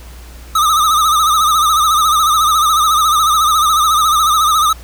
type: tone with vibrato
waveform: square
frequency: 1244.5 Hz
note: D#6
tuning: in tune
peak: -10 dBFS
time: 0.55-4.73 s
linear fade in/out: 5 ms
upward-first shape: sine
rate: 14 Hz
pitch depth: 87 cents each way
effects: added 60 Hz sine -32 dBFS peak until 4.83 s + pink hiss -40 dBFS RMS until 4.83 s